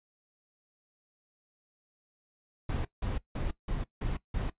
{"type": "noise bursts", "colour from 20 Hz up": "brown", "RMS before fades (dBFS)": -32, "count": 6, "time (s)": [2.69, 4.5], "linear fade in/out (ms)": 5, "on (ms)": 160, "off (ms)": 170, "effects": ["noise-tail reverb RT60 0.1 s tail -18 dB re dry", "resampled to 8000 Hz"]}